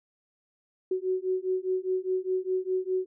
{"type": "beating tone pair", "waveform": "sine", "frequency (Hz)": [370, 374.9], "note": ["F#4", "F#4"], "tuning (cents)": [0, 23], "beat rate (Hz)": 4.9, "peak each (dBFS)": -29, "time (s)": [0.91, 3.06], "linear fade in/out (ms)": 5, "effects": []}